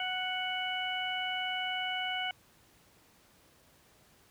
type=harmonic tone; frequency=740 Hz; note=F#5; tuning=in tune; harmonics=1 / 2 / 3 / 4; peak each=-37 / -39 / -38 / -36 dBFS; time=0-2.31 s; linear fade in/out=2 ms; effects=pink hiss -63 dBFS RMS until 4.3 s + high-pass 60 Hz 12 dB/octave